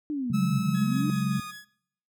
sine linear two-way sweep, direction down then up, 307.3 to 124.8 to 307.3 Hz, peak -27 dBFS, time 0.1-1.1 s, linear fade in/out 0 ms, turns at 0.59 s
sine chord, C# suspended fourth, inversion none, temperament equal, 138.59 / 185 / 207.7 Hz, C#3 / F#3 / G#3, 0 / 0 / 0 cents, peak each -28 dBFS, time 0.3-1.4 s, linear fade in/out 5 ms
sawtooth tone with pitch glide, 1300 to 1232 Hz, E6 to D#6, -24 to -17 cents, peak -33 dBFS, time 0.33-1.52 s, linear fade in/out 20 ms, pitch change -93 cents, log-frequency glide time 0.62-1.4 s
sawtooth tone with tremolo, 1684 Hz, G#6, 24 cents sharp, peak -37 dBFS, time 0.74-1.65 s, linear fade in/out 10 ms, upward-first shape sine, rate 5.2 Hz, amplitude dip 75%
effects noise-tail reverb RT60 0.7 s tail -23 dB re dry

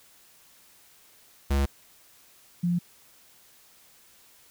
square / sine tone pair in turn, 69.3 / 174.63 Hz, C#2 / F3, 0 / 0 cents, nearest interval octave + major third, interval 1600 cents, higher second, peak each -22 / -22 dBFS, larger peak neither, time 1.5-1.66 / 2.63-2.79 s, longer neither, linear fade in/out 10 ms, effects white hiss -57 dBFS RMS until 4.5 s

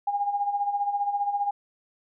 sine tone with tremolo, 812 Hz, G#5, 39 cents flat, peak -21 dBFS, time 0.07-1.51 s, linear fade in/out 5 ms, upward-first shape sine, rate 15 Hz, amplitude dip 65%, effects none

